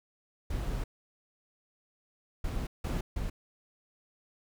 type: noise bursts at uneven times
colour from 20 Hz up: brown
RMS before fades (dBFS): -33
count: 4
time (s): 0.5-0.84 / 2.44-2.67 / 2.84-3.01 / 3.16-3.3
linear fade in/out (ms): 5
effects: none